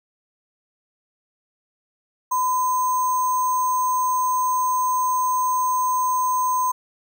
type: tone with sample-and-hold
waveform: sine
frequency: 1009 Hz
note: B5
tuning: 37 cents sharp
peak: -18 dBFS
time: 2.31-6.72 s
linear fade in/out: 10 ms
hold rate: 7350 Hz
effects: none